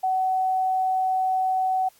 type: tone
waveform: sine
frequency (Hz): 752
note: F#5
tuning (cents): +28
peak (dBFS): -20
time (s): 0.03-1.89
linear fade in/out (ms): 10
effects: white hiss -58 dBFS RMS until 1.99 s + AAC 64 kbps